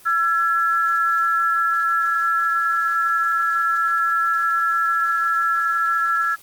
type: tone pair together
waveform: sine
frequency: 1347 / 1680.1 Hz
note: E6 / G#6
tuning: +37 / +20 cents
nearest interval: major third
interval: 383 cents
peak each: -17 / -22 dBFS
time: 0.05-6.36 s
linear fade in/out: 20 ms
effects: white hiss -47 dBFS RMS until 6.42 s + Opus 24 kbps